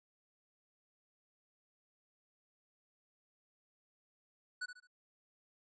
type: tone with echo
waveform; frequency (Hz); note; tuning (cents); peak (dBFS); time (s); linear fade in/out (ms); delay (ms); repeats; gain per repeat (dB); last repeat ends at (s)
square; 1480; F#6; 0; -38; 4.61-4.66; 10; 71; 3; -9; 4.873
effects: resampled to 16000 Hz